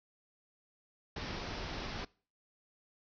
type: low-pass noise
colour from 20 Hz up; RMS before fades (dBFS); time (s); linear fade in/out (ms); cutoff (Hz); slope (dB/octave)
pink; -41; 1.16-2.05; 5; 5700; 96
effects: noise-tail reverb RT60 0.4 s tail -23 dB re dry